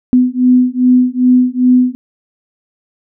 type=beating tone pair; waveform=sine; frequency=249.8 / 252.3 Hz; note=B3 / B3; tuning=+20 / +37 cents; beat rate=2.5 Hz; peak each=-10 dBFS; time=0.13-1.95 s; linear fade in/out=0 ms; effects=none